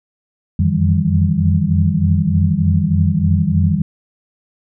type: tone cluster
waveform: sine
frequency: 87.7 / 91 / 154.6 / 167 / 197.1 Hz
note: F2 / F#2 / D#3 / E3 / G3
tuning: +8 / -28 / -11 / +23 / +10 cents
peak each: -18 dBFS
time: 0.59-3.82 s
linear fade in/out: 5 ms
effects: none